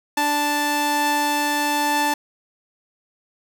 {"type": "tone pair together", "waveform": "sawtooth", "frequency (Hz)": [293.7, 880], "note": ["D4", "A5"], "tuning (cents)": [0, 0], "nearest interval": "octave + perfect fifth", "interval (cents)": 1900, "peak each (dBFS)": [-21, -16], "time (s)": [0.17, 2.14], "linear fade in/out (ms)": 5, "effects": ["7-bit"]}